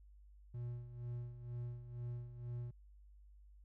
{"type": "tone with tremolo", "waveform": "triangle", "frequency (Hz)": 120.5, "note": "B2", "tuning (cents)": -42, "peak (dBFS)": -38, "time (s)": [0.54, 2.71], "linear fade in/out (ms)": 5, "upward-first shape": "sine", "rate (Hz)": 2.1, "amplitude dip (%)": 70, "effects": ["added 50 Hz sine -58 dBFS peak until 3.64 s"]}